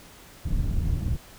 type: low-pass noise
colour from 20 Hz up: pink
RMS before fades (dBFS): -25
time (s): 0.45-1.17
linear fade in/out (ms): 10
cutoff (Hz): 120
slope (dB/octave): 12
effects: pink hiss -49 dBFS RMS until 1.38 s